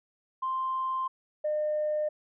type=tone pair in turn; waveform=sine; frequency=1046.5 / 605.8 Hz; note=C6 / D#5; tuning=0 / -46 cents; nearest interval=major sixth; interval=946 cents; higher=first; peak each=-27 / -25 dBFS; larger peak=second; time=0.42-1.08 / 1.44-2.09 s; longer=first; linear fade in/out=10 ms; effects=tanh soft clip ceiling -22 dBFS